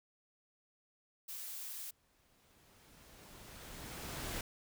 blue noise, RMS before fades -45 dBFS, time 1.28-1.91 s, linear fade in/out 10 ms
pink noise with exponential growth, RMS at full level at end -40 dBFS, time 1.65-4.41 s, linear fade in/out 2 ms, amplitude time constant 600 ms
effects none

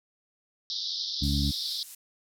pink band-pass noise, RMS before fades -33 dBFS, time 0.7-1.83 s, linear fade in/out 0 ms, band 3500 to 5400 Hz, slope 96 dB/octave
harmonic tone, 70.8 Hz, C#2, 37 cents sharp, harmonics 1 / 2 / 3 / 4, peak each -27 / -30 / -32 / -33 dBFS, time 1.21-1.52 s, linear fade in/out 20 ms
violet noise with tremolo, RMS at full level -37 dBFS, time 1.23-1.95 s, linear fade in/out 5 ms, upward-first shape sine, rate 4.6 Hz, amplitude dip 30%
effects low-pass 11000 Hz 12 dB/octave

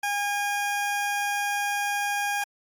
20% pulse tone, 814 Hz, G#5, 35 cents flat, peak -20 dBFS, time 0.03-2.44 s, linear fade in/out 5 ms, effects AAC 64 kbps

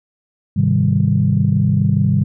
sine chord, Ab major seventh, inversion none, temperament equal, 103.83 / 130.81 / 155.56 / 196 Hz, Ab2 / C3 / Eb3 / G3, 0 / 0 / 0 / 0 cents, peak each -17 dBFS, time 0.56-2.24 s, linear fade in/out 10 ms, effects tanh soft clip ceiling -2 dBFS

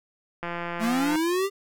click train, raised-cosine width 0.5 ms, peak -17 dBFS, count 126, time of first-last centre 0.43-1.157 s, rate 172 Hz
square linear sweep, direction up, 212.7 to 403 Hz, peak -23 dBFS, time 0.79-1.5 s, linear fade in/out 50 ms
effects none

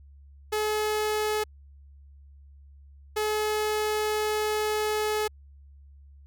sawtooth tone bursts at uneven times, 426.6 Hz, G#4, 46 cents sharp, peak -21 dBFS, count 2, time 0.52-1.44 / 3.16-5.28 s, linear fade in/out 10 ms, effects added 70 Hz sine -48 dBFS peak until 6.26 s

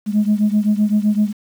sine beating tone pair, 207.3 / 215.1 Hz, G#3 / A3, -3 / -39 cents, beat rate 7.8 Hz, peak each -14 / -16 dBFS, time 0.06-1.33 s, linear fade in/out 50 ms, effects tanh soft clip ceiling -8 dBFS + 7-bit

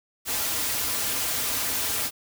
white noise with comb filter, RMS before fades -27 dBFS, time 0.25-2.11 s, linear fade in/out 50 ms, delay 5.4 ms, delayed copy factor -0.55, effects none

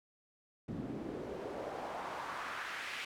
pink noise with band-pass filter sweep, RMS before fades -42 dBFS, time 0.68-3.05 s, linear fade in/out 5 ms, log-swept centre 210 to 2400 Hz, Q 1.9, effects none

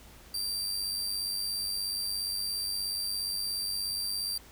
sawtooth tone with amplitude modulation, 4699 Hz, D8, in tune, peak -26 dBFS, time 0.34-4.38 s, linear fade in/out 5 ms, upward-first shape sine, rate 97 Hz, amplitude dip 45%, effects added 60 Hz sine -55 dBFS peak until 4.51 s + pink hiss -54 dBFS RMS until 4.51 s

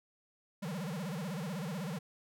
square tone with vibrato, 174.61 Hz, F3, in tune, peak -37 dBFS, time 0.62-1.99 s, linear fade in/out 10 ms, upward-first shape sine, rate 16 Hz, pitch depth 280 cents each way, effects none

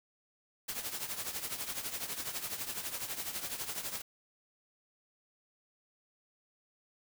white noise with tremolo, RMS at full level -36 dBFS, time 0.68-4.02 s, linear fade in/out 10 ms, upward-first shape triangle, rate 12 Hz, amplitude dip 75%, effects none

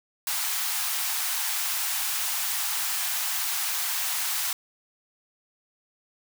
white high-pass noise, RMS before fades -28 dBFS, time 0.27-4.53 s, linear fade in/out 2 ms, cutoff 730 Hz, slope 48 dB/octave, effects none

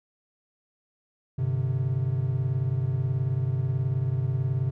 triangle tone cluster, 98.8 / 129.4 / 147.9 Hz, G2 / C3 / D3, +14 / -19 / +13 cents, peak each -29 / -23 / -30 dBFS, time 1.38-4.71 s, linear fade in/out 10 ms, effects none

